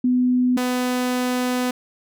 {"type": "tone pair in turn", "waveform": ["sine", "sawtooth"], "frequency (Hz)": [250, 250], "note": ["B3", "B3"], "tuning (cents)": [21, 21], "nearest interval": "unison", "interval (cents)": 0, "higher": "neither", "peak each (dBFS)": [-15, -16], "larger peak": "first", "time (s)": [[0.04, 0.57], [0.57, 1.71]], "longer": "second", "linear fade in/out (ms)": 5, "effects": []}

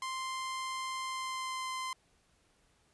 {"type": "tone with pitch glide", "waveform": "sawtooth", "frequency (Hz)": [1046, 1037.6], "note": ["C6", "C6"], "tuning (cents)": [-1, -15], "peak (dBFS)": -32, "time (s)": [0.02, 1.93], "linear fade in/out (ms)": 2, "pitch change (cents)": -14, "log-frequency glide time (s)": [1.06, 1.68], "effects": ["pink hiss -70 dBFS RMS until 2.93 s", "resampled to 24000 Hz"]}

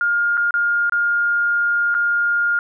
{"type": "tone with dropouts", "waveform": "sine", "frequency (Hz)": 1414, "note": "F6", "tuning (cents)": 21, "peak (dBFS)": -15, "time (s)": [0.01, 2.59], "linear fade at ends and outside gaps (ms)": 1, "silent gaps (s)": [[0.371, 0.376], [0.508, 0.54], [0.896, 0.922], [1.943, 1.949]], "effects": []}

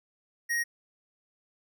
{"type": "tone", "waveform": "square", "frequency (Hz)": 1878, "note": "A#6", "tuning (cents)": 12, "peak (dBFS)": -27, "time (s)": [0.49, 0.64], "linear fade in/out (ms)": 20, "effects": []}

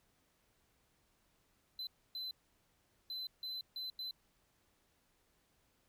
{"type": "tone bursts at uneven times", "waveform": "triangle", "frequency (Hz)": 4042, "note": "B7", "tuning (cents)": 39, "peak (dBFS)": -39, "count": 6, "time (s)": [[1.79, 1.87], [2.15, 2.31], [3.1, 3.27], [3.43, 3.61], [3.76, 3.9], [3.99, 4.11]], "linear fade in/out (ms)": 2, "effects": ["pink hiss -75 dBFS RMS until 5.88 s"]}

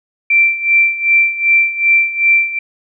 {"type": "tone with tremolo", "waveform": "sine", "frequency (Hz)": 2349, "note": "D7", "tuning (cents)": 0, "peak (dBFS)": -6, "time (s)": [0.3, 2.59], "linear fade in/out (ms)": 5, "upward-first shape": "sine", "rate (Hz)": 2.6, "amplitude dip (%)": 80, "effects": []}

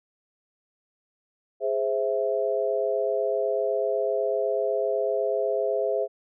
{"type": "chord", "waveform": "sine", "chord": "Ab augmented", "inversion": "none", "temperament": "equal", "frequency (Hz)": [415.3, 523.3, 659.3], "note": ["Ab4", "C5", "E5"], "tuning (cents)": [0, 0, 0], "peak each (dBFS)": -27, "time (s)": [1.6, 6.08], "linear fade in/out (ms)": 50, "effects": []}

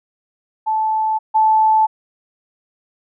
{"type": "tone pair in turn", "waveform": "sine", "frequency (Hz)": [873, 873], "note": ["A5", "A5"], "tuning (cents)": [-14, -14], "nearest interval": "unison", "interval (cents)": 0, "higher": "neither", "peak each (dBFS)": [-15, -10], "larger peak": "second", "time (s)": [[0.66, 1.19], [1.34, 1.87]], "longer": "neither", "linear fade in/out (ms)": 20, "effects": []}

